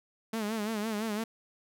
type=tone with vibrato; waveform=sawtooth; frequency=215.9 Hz; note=A3; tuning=33 cents flat; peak=-27 dBFS; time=0.33-1.24 s; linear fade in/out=5 ms; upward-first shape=sine; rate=5.9 Hz; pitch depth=89 cents each way; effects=none